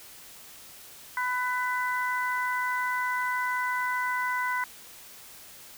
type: harmonic tone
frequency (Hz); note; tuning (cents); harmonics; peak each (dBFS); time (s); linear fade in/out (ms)
499.2; B4; +19; 2 / 3 / 4; -29 / -31 / -32; 1.17-4.64; 2
effects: white hiss -48 dBFS RMS until 5.77 s